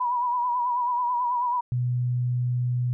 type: tone with vibrato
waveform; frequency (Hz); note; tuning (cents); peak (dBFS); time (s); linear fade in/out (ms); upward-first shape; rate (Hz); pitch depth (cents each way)
sine; 977; B5; -19; -22; 0-1.61; 10; sine; 9.2; 50
type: tone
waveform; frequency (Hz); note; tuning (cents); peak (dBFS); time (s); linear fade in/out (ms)
sine; 123.47; B2; 0; -22; 1.72-2.93; 0
effects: none